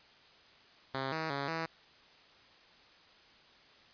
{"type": "tone with pitch steps", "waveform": "5% pulse", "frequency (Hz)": [133.7, 159.6, 139.9, 163.1], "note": ["C3", "D#3", "C#3", "E3"], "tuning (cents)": [38, 44, 16, -18], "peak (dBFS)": -23, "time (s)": [0.94, 1.66], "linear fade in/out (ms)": 5, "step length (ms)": 180, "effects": ["white hiss -60 dBFS RMS until 3.93 s", "resampled to 11025 Hz"]}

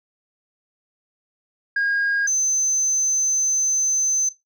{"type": "tone pair in turn", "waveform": "sine", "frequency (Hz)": [1629, 6150], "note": ["G#6", "G8"], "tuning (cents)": [-34, -34], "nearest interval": "octave + major seventh", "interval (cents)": 2300, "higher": "second", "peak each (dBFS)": -16, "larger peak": "neither", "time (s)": [[1.76, 2.27], [2.27, 4.29]], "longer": "second", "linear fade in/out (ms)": 5, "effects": ["noise-tail reverb RT60 0.2 s tail -18 dB re dry", "tanh soft clip ceiling -16 dBFS"]}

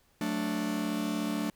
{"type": "chord", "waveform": "45% pulse", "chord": "D major", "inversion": "first", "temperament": "just", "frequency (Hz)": [183.54, 220.2, 293.7], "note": ["F#3", "A3", "D4"], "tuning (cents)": [-14, 2, 0], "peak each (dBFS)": [-37, -33, -33], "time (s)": [0.21, 1.5], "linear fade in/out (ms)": 2, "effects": ["pink hiss -67 dBFS RMS until 1.55 s"]}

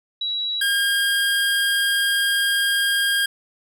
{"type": "tone pair in turn", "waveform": ["sine", "25% pulse"], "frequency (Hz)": [3897, 1615], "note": ["B7", "G#6"], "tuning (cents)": [-24, -49], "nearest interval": "octave + minor third", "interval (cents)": 1525, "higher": "first", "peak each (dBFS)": [-22, -14], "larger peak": "second", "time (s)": [[0.21, 0.61], [0.61, 3.26]], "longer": "second", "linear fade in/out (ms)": 5, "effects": []}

